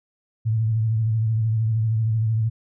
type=tone with vibrato; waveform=sine; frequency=111.2 Hz; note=A2; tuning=19 cents sharp; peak=-18 dBFS; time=0.45-2.5 s; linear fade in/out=20 ms; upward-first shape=sine; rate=13 Hz; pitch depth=51 cents each way; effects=none